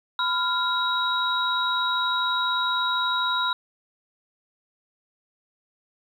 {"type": "tone cluster", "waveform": "sine", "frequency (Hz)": [1005, 1394, 3831], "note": ["B5", "F6", "A#7"], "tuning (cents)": [30, -4, 47], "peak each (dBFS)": -26, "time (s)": [0.19, 3.53], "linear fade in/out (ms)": 2, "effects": ["9-bit"]}